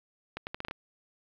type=accelerating click train; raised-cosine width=0.3 ms; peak=-19 dBFS; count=7; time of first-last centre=0.37-0.711 s; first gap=99 ms; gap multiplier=0.77; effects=low-pass 4000 Hz 12 dB/octave + 9-bit